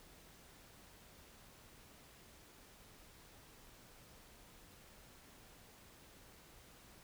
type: silence
effects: pink hiss -61 dBFS RMS until 7.03 s